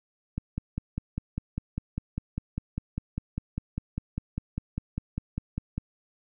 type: click train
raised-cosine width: 5 ms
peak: -17 dBFS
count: 28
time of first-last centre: 0.38-5.78 s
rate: 5 Hz
effects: none